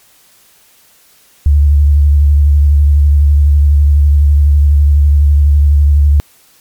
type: tone with vibrato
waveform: sine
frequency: 72.5 Hz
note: D2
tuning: 22 cents flat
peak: -4 dBFS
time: 1.46-6.2 s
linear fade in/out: 0 ms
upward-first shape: sine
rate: 12 Hz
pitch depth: 41 cents each way
effects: white hiss -47 dBFS RMS until 6.6 s + MP3 96 kbps